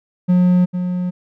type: tone with echo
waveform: triangle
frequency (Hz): 180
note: F#3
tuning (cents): -47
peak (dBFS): -8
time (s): 0.28-0.66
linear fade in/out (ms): 20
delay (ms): 450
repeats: 1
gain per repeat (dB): -8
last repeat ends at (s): 1.11
effects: none